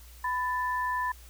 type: tone pair together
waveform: sine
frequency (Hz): 998.5 / 1760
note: B5 / A6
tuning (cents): +19 / 0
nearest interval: minor seventh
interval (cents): 981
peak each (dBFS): -28 / -33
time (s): 0.24-1.12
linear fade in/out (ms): 5
effects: added 60 Hz sine -48 dBFS peak until 1.29 s + white hiss -55 dBFS RMS until 1.29 s